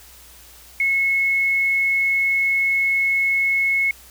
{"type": "tone", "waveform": "sine", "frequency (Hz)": 2185, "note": "C#7", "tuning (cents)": -26, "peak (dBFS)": -16, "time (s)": [0.8, 3.91], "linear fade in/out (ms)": 2, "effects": ["added 60 Hz sine -50 dBFS peak until 4.1 s", "white hiss -46 dBFS RMS until 4.1 s"]}